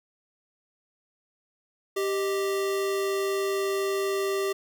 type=tone pair together; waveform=square; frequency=392 / 622.3 Hz; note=G4 / D#5; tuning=0 / 0 cents; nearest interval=minor sixth; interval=800 cents; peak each=-26 / -37 dBFS; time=1.96-4.53 s; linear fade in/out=10 ms; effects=none